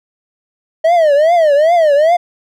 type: tone with vibrato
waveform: triangle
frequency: 629 Hz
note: D#5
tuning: 19 cents sharp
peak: -5 dBFS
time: 0.84-2.17 s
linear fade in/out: 10 ms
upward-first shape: triangle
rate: 2.5 Hz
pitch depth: 220 cents each way
effects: none